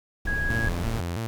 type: noise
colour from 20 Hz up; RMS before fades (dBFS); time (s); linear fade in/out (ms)
brown; -29; 0.25-1.01; 5
type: tone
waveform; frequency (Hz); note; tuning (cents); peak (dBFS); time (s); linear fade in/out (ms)
sine; 1655; G#6; -6; -26; 0.27-0.69; 5
type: tone with vibrato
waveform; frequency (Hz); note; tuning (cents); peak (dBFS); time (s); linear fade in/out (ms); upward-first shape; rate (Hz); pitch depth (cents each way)
sawtooth; 99; G2; +18; -24; 0.5-1.27; 0; square; 3; 240
effects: none